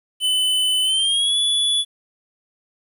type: tone with pitch glide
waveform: square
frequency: 3017 to 3426 Hz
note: F#7 to A7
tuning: +33 to -47 cents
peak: -17 dBFS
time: 0.2-1.85 s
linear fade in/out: 50 ms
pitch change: +220 cents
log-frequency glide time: 0.83-1.37 s
effects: resampled to 32000 Hz + 9-bit